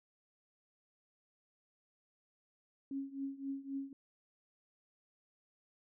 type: tone with tremolo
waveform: sine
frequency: 273.9 Hz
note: C#4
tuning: 21 cents flat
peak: -35 dBFS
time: 2.91-3.93 s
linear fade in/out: 2 ms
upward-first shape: triangle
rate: 3.8 Hz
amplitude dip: 90%
effects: none